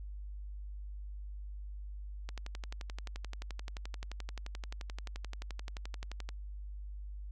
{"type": "click train", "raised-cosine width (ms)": 0.2, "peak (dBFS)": -26, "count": 47, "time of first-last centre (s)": [2.29, 6.29], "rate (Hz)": 11.5, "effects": ["added 50 Hz sine -41 dBFS peak until 7.31 s"]}